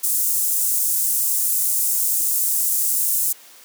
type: high-pass noise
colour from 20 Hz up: pink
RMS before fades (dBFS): -20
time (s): 0.03-3.33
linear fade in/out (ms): 10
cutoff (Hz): 8100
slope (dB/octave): 24
effects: white hiss -46 dBFS RMS until 3.64 s + high-pass 300 Hz 12 dB/octave